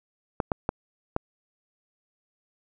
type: clicks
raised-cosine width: 1 ms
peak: -10 dBFS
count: 4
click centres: 0.402 / 0.518 / 0.691 / 1.164 s
effects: none